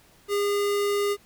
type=tone; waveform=square; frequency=406.9 Hz; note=G#4; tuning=35 cents flat; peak=-23 dBFS; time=0.28-1.17 s; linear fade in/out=50 ms; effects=pink hiss -57 dBFS RMS until 1.25 s